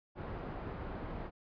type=low-pass noise; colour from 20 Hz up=pink; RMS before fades=-42 dBFS; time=0.15-1.31 s; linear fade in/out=50 ms; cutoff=1200 Hz; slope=12 dB/octave; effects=resampled to 11025 Hz